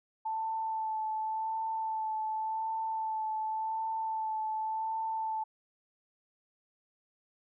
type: tone with vibrato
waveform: sine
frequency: 880 Hz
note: A5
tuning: in tune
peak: -31 dBFS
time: 0.25-5.44 s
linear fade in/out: 10 ms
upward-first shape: sine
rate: 0.89 Hz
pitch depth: 18 cents each way
effects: none